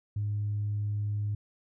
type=tone; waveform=sine; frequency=103.83 Hz; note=G#2; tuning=in tune; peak=-27 dBFS; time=0.16-1.35 s; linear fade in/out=5 ms; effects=tanh soft clip ceiling -24 dBFS